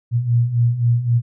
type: beating tone pair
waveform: sine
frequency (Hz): 116.54 / 120.34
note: A#2 / B2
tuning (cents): 0 / -44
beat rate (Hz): 3.8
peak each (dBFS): -20 / -15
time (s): 0.11-1.22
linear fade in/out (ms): 50
effects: none